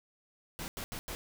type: noise bursts at uneven times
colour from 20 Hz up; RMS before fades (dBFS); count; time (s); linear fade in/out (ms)
pink; -40; 4; 0.59-0.68 / 0.77-0.84 / 0.92-0.99 / 1.08-1.15; 0
effects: none